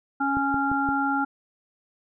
harmonic tone, 277.2 Hz, C#4, in tune, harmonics 1 / 3 / 5, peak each -26 / -26 / -26 dBFS, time 0.2-1.25 s, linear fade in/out 10 ms
click train, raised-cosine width 3 ms, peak -20 dBFS, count 4, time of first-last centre 0.37-0.889 s, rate 5.78 Hz
effects none

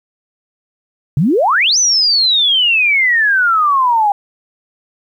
sine exponential two-way sweep, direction up then down, 127.2 to 6200 to 797 Hz, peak -9 dBFS, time 1.17-4.12 s, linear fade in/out 2 ms, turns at 1.78 s, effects 8-bit

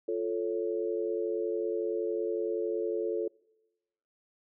sine chord, F augmented, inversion none, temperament equal, 349.2 / 440 / 554.4 Hz, F4 / A4 / C#5, 0 / 0 / 0 cents, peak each -33 / -31 / -37 dBFS, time 0.08-3.28 s, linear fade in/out 5 ms, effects noise-tail reverb RT60 1.0 s tail -25 dB re dry

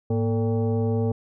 sine tone with frequency modulation, 107 Hz, A2, 48 cents flat, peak -20 dBFS, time 0.1-1.12 s, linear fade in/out 5 ms, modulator 342 Hz, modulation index 1.1, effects none

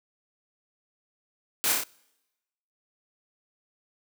white noise with echo, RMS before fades -26 dBFS, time 1.64-1.72 s, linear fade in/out 0 ms, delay 29 ms, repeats 4, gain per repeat -2 dB, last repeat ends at 1.836 s, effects noise-tail reverb RT60 1.0 s tail -26 dB re dry + high-pass 200 Hz 12 dB/octave

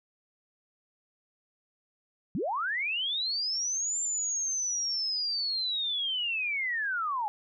sine linear two-way sweep, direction up then down, 141.6 to 7300 to 811 Hz, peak -28 dBFS, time 2.35-7.28 s, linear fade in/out 0 ms, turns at 3.99 s, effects none

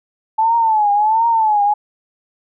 sine tone with vibrato, 870 Hz, A5, 20 cents flat, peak -11 dBFS, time 0.38-1.74 s, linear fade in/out 10 ms, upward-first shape triangle, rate 1.4 Hz, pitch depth 130 cents each way, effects none

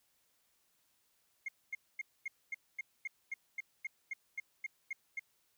sine tone bursts, 2138 Hz, C7, 37 cents sharp, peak -34 dBFS, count 15, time 1.46-5.195 s, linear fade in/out 5 ms, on 25 ms, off 240 ms, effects tanh soft clip ceiling -34 dBFS + white hiss -75 dBFS RMS until 5.57 s

